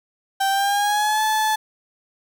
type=tone with pitch glide; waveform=35% pulse; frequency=781 to 866.6 Hz; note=G5 to A5; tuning=-7 to -27 cents; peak=-16 dBFS; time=0.4-1.56 s; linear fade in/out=10 ms; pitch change=+180 cents; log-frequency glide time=0.5-1.22 s; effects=none